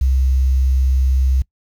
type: tone with quantisation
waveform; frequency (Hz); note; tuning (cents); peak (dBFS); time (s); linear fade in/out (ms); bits
sine; 65.41; C2; 0; -12; 0.01-1.42; 5; 7
effects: noise-tail reverb RT60 0.1 s tail -23 dB re dry